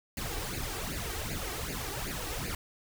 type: noise with flanger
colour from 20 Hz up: pink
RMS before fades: -36 dBFS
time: 0.17-2.55 s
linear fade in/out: 2 ms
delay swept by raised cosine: 0.43 to 2.63 ms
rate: 2.6 Hz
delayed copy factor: +0.75
effects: none